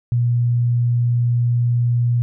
sine tone, 120.2 Hz, B2, 46 cents flat, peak -14 dBFS, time 0.12-2.22 s, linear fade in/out 0 ms, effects none

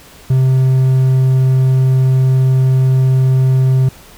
triangle tone, 130.81 Hz, C3, in tune, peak -6 dBFS, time 0.3-3.89 s, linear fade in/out 5 ms, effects pink hiss -40 dBFS RMS until 4.17 s

